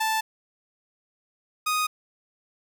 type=tone pair in turn; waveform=sawtooth; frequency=880 / 1244.5 Hz; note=A5 / D#6; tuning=0 / 0 cents; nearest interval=tritone; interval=600 cents; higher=second; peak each=-19 dBFS; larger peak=neither; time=0-0.21 / 1.66-1.87 s; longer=neither; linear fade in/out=10 ms; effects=none